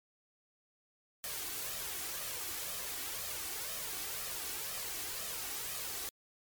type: noise with flanger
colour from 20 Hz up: white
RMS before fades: -40 dBFS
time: 1.24-6.09 s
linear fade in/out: 0 ms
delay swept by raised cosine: 1.6 to 2.7 ms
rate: 2 Hz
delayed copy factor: +0.55
effects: MP3 96 kbps